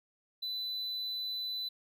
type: tone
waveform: triangle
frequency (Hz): 3998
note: B7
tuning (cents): +20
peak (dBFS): -33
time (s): 0.42-1.69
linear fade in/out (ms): 10
effects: none